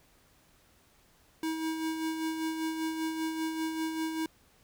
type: tone with tremolo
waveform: square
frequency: 320 Hz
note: D#4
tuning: 49 cents sharp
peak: -30 dBFS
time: 1.43-4.26 s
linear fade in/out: 2 ms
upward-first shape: sine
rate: 5.1 Hz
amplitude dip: 45%
effects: pink hiss -64 dBFS RMS until 4.63 s